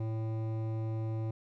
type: tone with hard clipping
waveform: triangle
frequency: 111.1 Hz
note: A2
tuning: 17 cents sharp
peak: -34 dBFS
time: 0-1.31 s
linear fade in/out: 5 ms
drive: 17 dB
effects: none